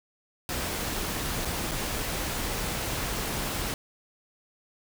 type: noise with dropouts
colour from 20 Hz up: pink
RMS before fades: -31 dBFS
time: 0.49-3.74 s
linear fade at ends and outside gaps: 1 ms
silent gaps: 1.45-1.454 / 1.712-1.716 s
effects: none